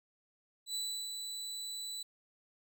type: tone with ADSR envelope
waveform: 30% pulse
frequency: 3970 Hz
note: B7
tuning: 8 cents sharp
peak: -32 dBFS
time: 0.66-2.03 s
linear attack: 86 ms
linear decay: 340 ms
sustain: -5 dB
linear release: 8 ms
effects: none